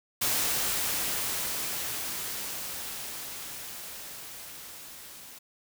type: noise with level ramp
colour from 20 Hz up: white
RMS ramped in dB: -27 to -47 dBFS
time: 0.21-5.39 s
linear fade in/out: 10 ms
effects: none